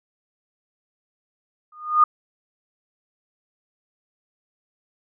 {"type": "tone with exponential growth", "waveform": "sine", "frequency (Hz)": 1225, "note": "D#6", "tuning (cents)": -27, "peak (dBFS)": -8, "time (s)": [1.72, 2.04], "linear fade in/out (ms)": 5, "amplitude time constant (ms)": 69, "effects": []}